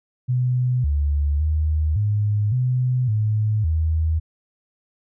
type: tone with pitch steps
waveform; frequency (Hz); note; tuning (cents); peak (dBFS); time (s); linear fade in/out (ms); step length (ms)
sine; 125.4 / 72.4 / 77.3 / 104.4 / 126.3 / 107.4 / 79.8; B2 / D2 / D#2 / G#2 / B2 / A2 / D#2; +27 / -24 / -11 / +10 / +39 / -41 / +44; -17; 0.28-4.2; 20; 560
effects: none